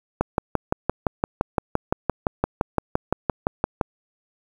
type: click train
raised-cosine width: 1 ms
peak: -5 dBFS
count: 22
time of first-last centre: 0.21-3.812 s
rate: 5.83 Hz
effects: 7-bit